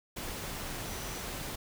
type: tone in noise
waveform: sine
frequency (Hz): 5920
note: F#8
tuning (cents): 0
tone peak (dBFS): -50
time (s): 0.86-1.22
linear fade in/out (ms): 10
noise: pink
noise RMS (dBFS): -39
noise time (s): 0.16-1.56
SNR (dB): -14
effects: none